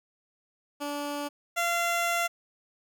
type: tone pair in turn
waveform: 15% pulse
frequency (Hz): 289.5 / 686.8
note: D4 / F5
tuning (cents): -25 / -29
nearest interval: octave + minor third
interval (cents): 1496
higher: second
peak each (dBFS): -25 / -19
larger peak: second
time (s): 0.8-1.29 / 1.56-2.28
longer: second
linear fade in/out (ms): 20
effects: none